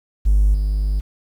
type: tone with level steps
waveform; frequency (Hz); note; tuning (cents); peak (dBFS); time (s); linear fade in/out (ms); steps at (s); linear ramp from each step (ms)
triangle; 50.5; G#1; -48; -8 / -14; 0.25-1.01; 20; 0.54; 5
effects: tanh soft clip ceiling -7 dBFS + 8-bit